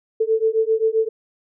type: beating tone pair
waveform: sine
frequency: 440 / 447.6 Hz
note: A4 / A4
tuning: 0 / +30 cents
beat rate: 7.6 Hz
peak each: -19 dBFS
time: 0.2-1.09 s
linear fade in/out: 10 ms
effects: none